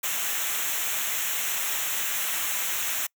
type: noise with comb filter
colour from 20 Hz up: white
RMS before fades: -28 dBFS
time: 0.03-3.07 s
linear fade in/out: 10 ms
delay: 0.21 ms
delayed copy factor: -0.75
effects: noise-tail reverb RT60 0.1 s tail -26 dB re dry